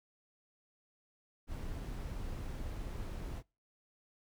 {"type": "noise", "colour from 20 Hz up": "brown", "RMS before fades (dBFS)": -41, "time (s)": [1.47, 3.43], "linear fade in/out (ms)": 50, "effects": ["noise-tail reverb RT60 0.3 s tail -25 dB re dry"]}